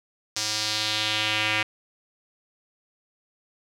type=tone with band-pass filter sweep; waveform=square; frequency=107.7 Hz; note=A2; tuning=37 cents flat; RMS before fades=-26 dBFS; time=0.36-1.63 s; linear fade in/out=5 ms; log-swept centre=5600 to 2400 Hz; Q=2.3; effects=none